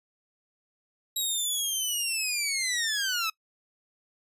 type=linear sweep; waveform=15% pulse; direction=down; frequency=3854 to 1273 Hz; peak=-20 dBFS; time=1.16-3.3 s; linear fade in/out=5 ms; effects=noise-tail reverb RT60 0.1 s tail -24 dB re dry + resampled to 32000 Hz